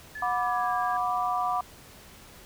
sine tone with pitch glide, 1724 to 1635.7 Hz, A6 to G#6, -36 to -27 cents, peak -35 dBFS, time 0.15-0.97 s, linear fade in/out 5 ms, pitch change -91 cents, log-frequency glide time 0.35-0.73 s
sine chord, B minor, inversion second, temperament equal with one note detuned, 729 / 987.8 / 1174.7 Hz, F#5 / B5 / D6, -26 / 0 / 0 cents, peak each -28 / -31 / -29 dBFS, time 0.22-1.61 s, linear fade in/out 5 ms
effects pink hiss -50 dBFS RMS until 2.45 s

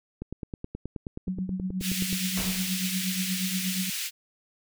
click train, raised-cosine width 3 ms, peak -21 dBFS, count 19, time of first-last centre 0.22-2.129 s, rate 9.43 Hz
sine tone with tremolo, 186.2 Hz, F#3, 11 cents sharp, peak -25 dBFS, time 1.27-3.9 s, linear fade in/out 5 ms, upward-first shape triangle, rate 8.4 Hz, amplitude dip 80%
pink high-pass noise, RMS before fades -32 dBFS, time 1.8-4.11 s, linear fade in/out 50 ms, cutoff 2200 Hz, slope 24 dB/octave
pink noise with exponential decay, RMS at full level -31 dBFS, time 2.37-2.93 s, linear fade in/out 2 ms, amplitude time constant 120 ms
effects none

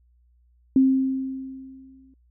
sine tone with exponential decay, 264.7 Hz, C4, 20 cents sharp, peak -12 dBFS, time 0.76-2.14 s, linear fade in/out 2 ms, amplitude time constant 300 ms, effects added 60 Hz sine -57 dBFS peak until 2.3 s

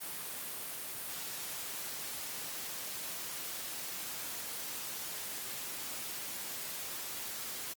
white noise, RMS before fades -41 dBFS, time 0-7.74 s, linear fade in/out 20 ms, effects high-pass 100 Hz 12 dB/octave + Opus 32 kbps

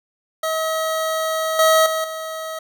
25% pulse tone with level steps, 639 Hz, D#5, 46 cents sharp, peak -16 / -8 / -16 / -23 dBFS, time 0.43-2.59 s, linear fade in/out 5 ms, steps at 1.59 / 1.86 / 2.04 s, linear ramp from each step 2 ms, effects none

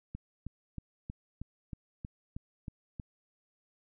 click train, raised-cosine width 5 ms, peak -27 dBFS, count 10, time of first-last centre 0.15-2.998 s, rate 3.16 Hz, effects none

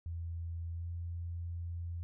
sine tone with pitch glide, 84 to 85.47 Hz, E2 to F2, +33 to -37 cents, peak -37 dBFS, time 0.06-2.03 s, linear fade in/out 0 ms, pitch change +30 cents, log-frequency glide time 0.73-0.87 s, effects none

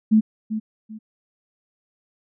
sine tone with echo, 217.5 Hz, A3, 20 cents flat, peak -11 dBFS, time 0.11-0.21 s, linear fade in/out 20 ms, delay 390 ms, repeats 2, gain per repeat -11 dB, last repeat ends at 0.99 s, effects none

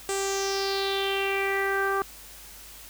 sawtooth tone with low-pass filter sweep, 392 Hz, G4, in tune, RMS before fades -27 dBFS, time 0.09-2.02 s, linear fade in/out 0 ms, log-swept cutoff 8300 to 1300 Hz, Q 4.9, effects added 50 Hz sine -52 dBFS peak until 2.89 s + white hiss -46 dBFS RMS until 2.89 s

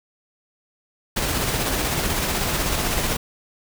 pink noise with tremolo, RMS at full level -22 dBFS, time 1.16-3.17 s, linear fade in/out 10 ms, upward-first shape square, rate 16 Hz, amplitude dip 25%, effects none

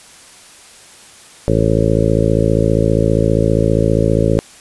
harmonic tone, 55 Hz, A1, in tune, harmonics 1 / 2 / 3 / 4 / 5 / 6 / 7 / 8 / 9 / 10, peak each -20 / -17 / -18 / -22 / -22 / -21 / -23 / -19 / -22 / -20 dBFS, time 1.48-4.39 s, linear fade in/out 0 ms, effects white hiss -41 dBFS RMS until 4.6 s + resampled to 24000 Hz

